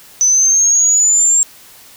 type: exponential sweep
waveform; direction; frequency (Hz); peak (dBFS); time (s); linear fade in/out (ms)
sine; up; 6000 to 7470; -8; 0.21-1.43; 0
effects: white hiss -41 dBFS RMS until 1.96 s